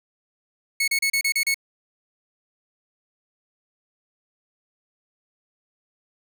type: tone bursts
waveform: sawtooth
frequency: 2200 Hz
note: C#7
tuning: 14 cents flat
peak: -16 dBFS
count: 7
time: 0.8-1.544 s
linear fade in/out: 5 ms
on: 78 ms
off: 33 ms
effects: none